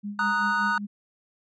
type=tone with tremolo; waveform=sine; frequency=204.9 Hz; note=G#3; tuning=23 cents flat; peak=-29 dBFS; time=0.03-0.87 s; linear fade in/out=20 ms; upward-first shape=sine; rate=5.2 Hz; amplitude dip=75%
type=chord; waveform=triangle; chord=D# minor; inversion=second; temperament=equal; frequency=932.3 / 1244.5 / 1480 Hz; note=A#5 / D#6 / F#6; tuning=0 / 0 / 0 cents; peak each=-26 / -26 / -23 dBFS; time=0.19-0.78 s; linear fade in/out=2 ms
effects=resampled to 16000 Hz